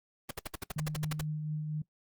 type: noise bursts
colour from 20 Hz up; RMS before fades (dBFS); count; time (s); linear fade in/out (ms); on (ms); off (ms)
pink; -36; 12; 0.29-1.212; 5; 20; 62
type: tone with tremolo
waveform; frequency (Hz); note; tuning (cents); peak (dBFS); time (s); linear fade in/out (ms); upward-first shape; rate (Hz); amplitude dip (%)
sine; 152.9; D#3; -30; -31; 0.76-1.82; 5; triangle; 4.2; 35
effects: noise-tail reverb RT60 0.1 s tail -22 dB re dry + Opus 32 kbps